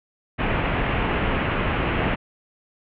pink low-pass noise, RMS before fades -23 dBFS, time 0.38-2.16 s, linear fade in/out 20 ms, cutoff 2900 Hz, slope 48 dB/octave, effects none

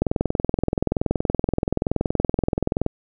click train, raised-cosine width 2 ms, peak -6 dBFS, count 61, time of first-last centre 0.02-2.864 s, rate 21.1 Hz, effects none

